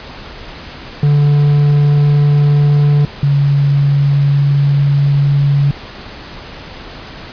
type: tone pair in turn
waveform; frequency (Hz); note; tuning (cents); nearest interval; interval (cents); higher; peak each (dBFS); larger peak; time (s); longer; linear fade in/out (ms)
triangle / sine; 145.5 / 141.44; D3 / C#3; -16 / +35; unison; 49; first; -5 / -8; first; 1.03-3.05 / 3.23-5.71; second; 2
effects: pink hiss -31 dBFS RMS until 7.32 s + resampled to 11025 Hz